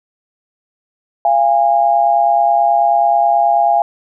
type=tone pair together; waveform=sine; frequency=688 / 817.3 Hz; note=F5 / G#5; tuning=-26 / -28 cents; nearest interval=minor third; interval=298 cents; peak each=-12 dBFS; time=1.25-3.82 s; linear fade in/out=2 ms; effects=none